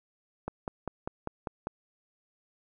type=click train; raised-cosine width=1 ms; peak=-19 dBFS; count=7; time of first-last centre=0.48-1.67 s; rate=5.04 Hz; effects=none